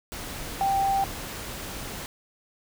sine tone in noise, 784 Hz, G5, in tune, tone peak -21 dBFS, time 0.61-1.04 s, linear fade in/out 0 ms, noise pink, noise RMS -36 dBFS, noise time 0.12-2.06 s, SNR +12 dB, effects none

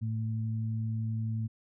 sine tone pair together, 110.92 / 222 Hz, A2 / A3, +14 / +16 cents, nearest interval octave, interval 1202 cents, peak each -30 / -38 dBFS, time 0.01-1.48 s, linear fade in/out 20 ms, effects none

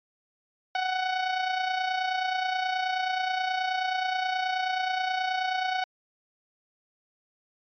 sawtooth tone with amplitude modulation, 745 Hz, F#5, 12 cents sharp, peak -20 dBFS, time 0.75-5.84 s, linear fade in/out 2 ms, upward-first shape sine, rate 29.4 Hz, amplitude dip 50%, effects resampled to 11025 Hz

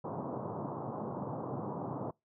pink band-pass noise, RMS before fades -39 dBFS, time 0.04-2.11 s, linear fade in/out 5 ms, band 110 to 1100 Hz, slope 48 dB/octave, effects noise-tail reverb RT60 0.2 s tail -25 dB re dry

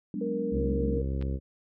sine chord, G# half-diminished seventh, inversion third, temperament equal, 185 / 207.7 / 246.9 / 293.7 Hz, F#3 / G#3 / B3 / D4, 0 / 0 / 0 / 0 cents, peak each -37 / -34 / -37 / -36 dBFS, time 0.14-0.98 s, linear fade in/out 2 ms
sine tone with pitch glide, 468.7 to 464.9 Hz, A#4 to A#4, +9 to -5 cents, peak -30 dBFS, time 0.21-1.02 s, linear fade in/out 5 ms, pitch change -14 cents, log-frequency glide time 0.32-0.84 s
harmonic tone, 67.3 Hz, C2, 49 cents sharp, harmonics 1 / 2 / 3 / 4 / 5 / 6 / 7 / 8, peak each -29 / -35 / -39 / -41 / -43 / -45 / -46 / -47 dBFS, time 0.51-1.4 s, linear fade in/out 50 ms
clicks, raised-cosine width 0.3 ms, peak -32 / -30 dBFS, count 2, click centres 1.214 / 1.225 s
effects none

